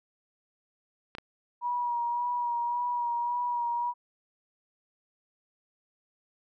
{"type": "clicks", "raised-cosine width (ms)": 0.3, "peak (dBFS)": -22, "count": 2, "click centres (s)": [1.151, 1.184]}
{"type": "tone with vibrato", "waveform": "sine", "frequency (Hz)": 960, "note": "B5", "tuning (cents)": -49, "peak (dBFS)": -27, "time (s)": [1.61, 3.94], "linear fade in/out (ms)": 50, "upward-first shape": "sine", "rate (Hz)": 1.8, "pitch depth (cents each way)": 23}
{"effects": []}